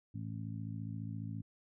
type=harmonic tone; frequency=54.6 Hz; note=A1; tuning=13 cents flat; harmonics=2 / 3 / 4 / 5; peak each=-41 / -45 / -47 / -49 dBFS; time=0.14-1.42 s; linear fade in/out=10 ms; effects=none